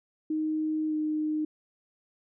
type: tone with pitch glide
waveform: sine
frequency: 311.1 to 307.2 Hz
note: D#4 to D#4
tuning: 0 to -22 cents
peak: -26 dBFS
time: 0.3-1.45 s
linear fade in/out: 5 ms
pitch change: -22 cents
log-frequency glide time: 0.88-0.94 s
effects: none